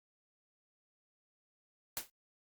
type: noise with exponential decay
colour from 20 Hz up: white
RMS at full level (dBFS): -34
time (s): 1.97-2.1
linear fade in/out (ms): 0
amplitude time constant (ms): 28
effects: Opus 48 kbps